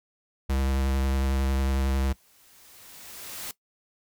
square tone with vibrato, 67 Hz, C2, 42 cents sharp, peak -24 dBFS, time 0.49-2.13 s, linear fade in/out 10 ms, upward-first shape sine, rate 11 Hz, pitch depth 19 cents each way
white noise with exponential growth, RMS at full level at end -35 dBFS, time 1.57-3.51 s, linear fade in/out 1 ms, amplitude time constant 420 ms
effects noise-tail reverb RT60 0.1 s tail -18 dB re dry

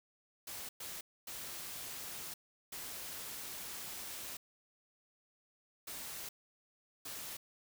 white noise bursts at uneven times, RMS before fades -45 dBFS, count 6, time 0.47-0.69 / 0.8-1.01 / 1.27-2.34 / 2.72-4.37 / 5.87-6.29 / 7.05-7.37 s, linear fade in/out 5 ms, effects none

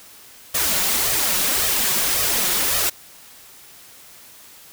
white noise with flanger, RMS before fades -20 dBFS, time 0.54-2.9 s, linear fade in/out 10 ms, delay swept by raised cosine 1.6 to 5.5 ms, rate 1.8 Hz, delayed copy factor +0.65, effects white hiss -45 dBFS RMS until 4.72 s

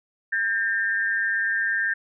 sine tone pair together, 1600.4 / 1809 Hz, G6 / A6, +35 / +48 cents, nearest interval major second, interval 213 cents, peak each -24 dBFS, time 0.32-1.94 s, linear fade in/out 10 ms, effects none

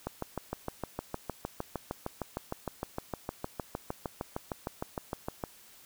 click train, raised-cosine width 1 ms, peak -19 dBFS, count 36, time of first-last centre 0.07-5.438 s, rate 6.52 Hz, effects white hiss -56 dBFS RMS until 5.85 s

